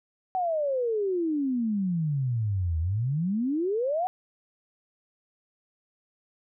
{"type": "exponential two-way sweep", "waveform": "sine", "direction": "down then up", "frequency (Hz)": [761, 78.2, 761], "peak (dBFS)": -24, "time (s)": [0.35, 4.07], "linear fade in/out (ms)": 0, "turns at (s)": 2.79, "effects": []}